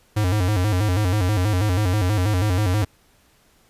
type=tone with vibrato; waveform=square; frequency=98 Hz; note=G2; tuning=in tune; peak=-18 dBFS; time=0.16-2.85 s; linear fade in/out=10 ms; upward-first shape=square; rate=6.2 Hz; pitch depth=140 cents each way; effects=pink hiss -58 dBFS RMS until 3.69 s + resampled to 32000 Hz